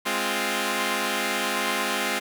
5% pulse chord, F minor, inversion first, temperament equal, 207.7 / 261.6 / 349.2 Hz, Ab3 / C4 / F4, 0 / 0 / 0 cents, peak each -17 dBFS, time 0.05-2.2 s, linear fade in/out 20 ms, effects none

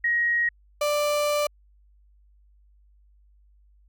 sine / 35% pulse tone pair in turn, 1888 / 589.7 Hz, A#6 / D5, +22 / +7 cents, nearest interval octave + minor sixth, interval 2015 cents, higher first, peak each -20 dBFS, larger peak neither, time 0.04-0.49 / 0.81-1.47 s, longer second, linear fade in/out 5 ms, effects added 50 Hz sine -55 dBFS peak until 3.88 s

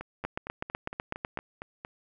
two click trains, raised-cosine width 0.5 ms, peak -16 / -23 dBFS, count 10 / 9, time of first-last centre 0.25-1.374 / 0.01-1.849 s, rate 8.01 / 4.35 Hz, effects none

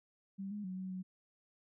sine tone with pitch steps, 194.9 / 207.4 / 185.5 / 187.6 / 185.6 Hz, G3 / G#3 / F#3 / F#3 / F#3, -10 / -2 / +5 / +24 / +6 cents, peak -39 dBFS, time 0.38-1.03 s, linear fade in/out 20 ms, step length 130 ms, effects none

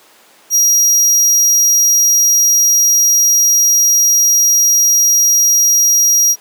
40% pulse tone, 5720 Hz, F8, 41 cents sharp, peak -7 dBFS, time 0.5-6.36 s, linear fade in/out 50 ms, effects pink hiss -45 dBFS RMS until 6.4 s + high-pass 400 Hz 12 dB/octave

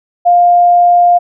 sine tone, 703 Hz, F5, 11 cents sharp, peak -4 dBFS, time 0.25-1.19 s, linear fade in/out 20 ms, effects none

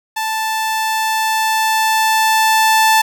sawtooth tone with level ramp, 880 Hz, A5, in tune, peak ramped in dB -14 to -5 dBFS, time 0.16-3.02 s, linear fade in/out 10 ms, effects 7-bit

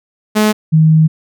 sawtooth / sine tone pair in turn, 213.4 / 157.91 Hz, G#3 / D#3, +47 / +26 cents, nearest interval perfect fourth, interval 521 cents, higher first, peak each -5 dBFS, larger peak neither, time 0.35-0.53 / 0.72-1.08 s, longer second, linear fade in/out 20 ms, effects none

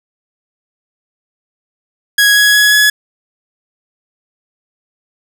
sawtooth tone with pitch steps, 1661.2 / 1671.8 / 1682.4 / 1693.2 Hz, G#6 / G#6 / G#6 / G#6, 0 / +11 / +22 / +33 cents, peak -3 dBFS, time 2.18-2.9 s, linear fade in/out 5 ms, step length 180 ms, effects none

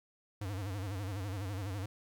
square tone with vibrato, 98 Hz, G2, in tune, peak -37 dBFS, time 0.41-1.86 s, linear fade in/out 5 ms, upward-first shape sine, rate 12 Hz, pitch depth 130 cents each way, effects 12-bit

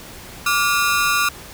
sawtooth ring-modulated tone, 1289 Hz, E6, 39 cents flat, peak -9 dBFS, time 0.46-1.29 s, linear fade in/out 5 ms, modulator 125 Hz, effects pink hiss -38 dBFS RMS until 1.53 s

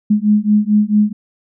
sine beating tone pair, 207.7 / 212.2 Hz, G#3 / G#3, 0 / +38 cents, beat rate 4.5 Hz, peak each -13 / -13 dBFS, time 0.1-1.13 s, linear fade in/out 10 ms, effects none

